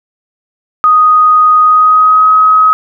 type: tone with pitch glide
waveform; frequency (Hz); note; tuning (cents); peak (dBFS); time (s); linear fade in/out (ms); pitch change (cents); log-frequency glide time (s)
sine; 1245 to 1269.7; D#6 to D#6; +1 to +35; -3; 0.84-2.73; 0; +34; 1.63-2.31
effects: none